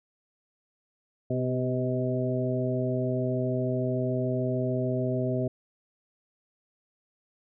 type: harmonic tone with a mistuned harmonic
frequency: 126.6 Hz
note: B2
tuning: 43 cents sharp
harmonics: 1 / 2 / 3 / 4 / 5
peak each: -29 / -31 / -32 / -37 / -32 dBFS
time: 1.3-5.48 s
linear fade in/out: 5 ms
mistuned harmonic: 3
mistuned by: +30 cents
effects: none